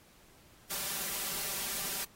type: noise with comb filter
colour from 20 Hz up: white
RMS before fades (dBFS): -36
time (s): 0.7-2.05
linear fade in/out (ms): 10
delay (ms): 5.1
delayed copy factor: +0.75
effects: pink hiss -61 dBFS RMS until 2.15 s + AAC 48 kbps